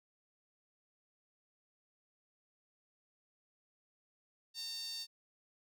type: tone with high-pass filter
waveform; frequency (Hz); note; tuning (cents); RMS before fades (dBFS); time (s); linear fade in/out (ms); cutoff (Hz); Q
sawtooth; 912; A#5; -38; -43; 4.54-5.07; 50; 4300; 8
effects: none